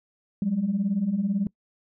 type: beating tone pair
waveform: sine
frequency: 185 / 203 Hz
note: F#3 / G#3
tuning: 0 / -39 cents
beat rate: 18 Hz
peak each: -27 / -23 dBFS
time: 0.42-1.47 s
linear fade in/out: 2 ms
effects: noise-tail reverb RT60 0.1 s tail -24 dB re dry + tanh soft clip ceiling -16 dBFS